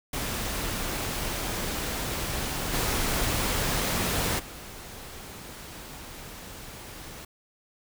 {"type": "noise with level steps", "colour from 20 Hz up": "pink", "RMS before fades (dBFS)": [-31, -27, -42], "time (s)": [0.13, 7.25], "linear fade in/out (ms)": 5, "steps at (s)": [2.72, 4.38], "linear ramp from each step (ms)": 20, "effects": []}